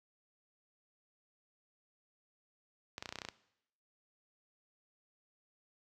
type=clicks; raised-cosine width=0.2 ms; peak=-23 dBFS; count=10; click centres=2.981 / 3.025 / 3.058 / 3.091 / 3.125 / 3.157 / 3.187 / 3.218 / 3.25 / 3.287 s; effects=noise-tail reverb RT60 0.8 s tail -19 dB re dry + high-pass 60 Hz 12 dB/octave